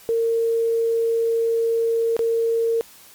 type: tone with dropouts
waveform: sine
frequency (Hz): 458.2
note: A#4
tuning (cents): -30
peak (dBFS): -17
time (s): 0.09-2.81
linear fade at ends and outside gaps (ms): 0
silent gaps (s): 2.166-2.192
effects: white hiss -47 dBFS RMS until 3.14 s + MP3 96 kbps